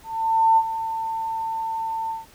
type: tone with ADSR envelope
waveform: sine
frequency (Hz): 897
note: A5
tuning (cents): +33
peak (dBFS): -12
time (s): 0.03-2.26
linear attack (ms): 540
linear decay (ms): 57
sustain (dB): -12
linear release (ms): 160
effects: pink hiss -51 dBFS RMS until 2.34 s